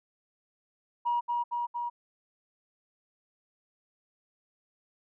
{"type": "tone with echo", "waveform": "sine", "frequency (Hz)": 956, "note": "A#5", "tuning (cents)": 43, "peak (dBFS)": -24, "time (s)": [1.05, 1.21], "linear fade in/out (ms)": 20, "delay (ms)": 230, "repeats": 3, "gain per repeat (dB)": -2, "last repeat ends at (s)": 1.9, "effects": ["tanh soft clip ceiling -21 dBFS"]}